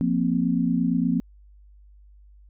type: chord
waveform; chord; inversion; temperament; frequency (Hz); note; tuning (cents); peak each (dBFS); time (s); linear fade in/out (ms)
sine; F suspended fourth; none; equal; 174.61 / 233.1 / 261.6; F3 / Bb3 / C4; 0 / 0 / 0; -24; 0.01-1.2; 0
effects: added 50 Hz sine -48 dBFS peak until 2.49 s